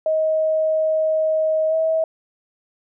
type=tone with pitch glide; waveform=sine; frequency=630 to 642.5 Hz; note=D#5 to E5; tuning=+21 to -45 cents; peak=-16 dBFS; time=0.06-2.04 s; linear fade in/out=2 ms; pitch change=+34 cents; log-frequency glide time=1.69-1.74 s; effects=none